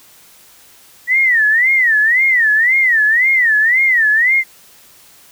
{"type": "tone with vibrato", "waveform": "sine", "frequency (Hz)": 1909, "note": "A#6", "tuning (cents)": 41, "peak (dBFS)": -9, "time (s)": [1.07, 4.44], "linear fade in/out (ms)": 50, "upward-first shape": "sine", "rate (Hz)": 1.9, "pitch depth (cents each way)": 200, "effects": ["white hiss -45 dBFS RMS until 5.31 s"]}